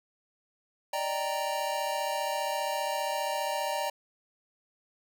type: chord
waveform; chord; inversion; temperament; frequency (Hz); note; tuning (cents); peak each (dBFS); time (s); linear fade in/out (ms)
square; Eb major seventh; third; equal; 587.3 / 622.3 / 784 / 932.3; D5 / Eb5 / G5 / Bb5; 0 / 0 / 0 / 0; -35 / -39 / -36 / -34; 0.93-3.9; 5
effects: none